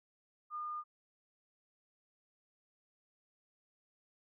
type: tone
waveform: sine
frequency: 1215 Hz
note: D#6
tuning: 42 cents flat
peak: -38 dBFS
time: 0.5-0.84 s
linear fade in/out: 50 ms
effects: none